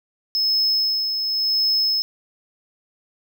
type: tone with tremolo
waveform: triangle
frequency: 5190 Hz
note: E8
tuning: 28 cents flat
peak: -15 dBFS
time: 0.35-2.02 s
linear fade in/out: 0 ms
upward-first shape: sine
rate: 0.92 Hz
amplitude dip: 45%
effects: none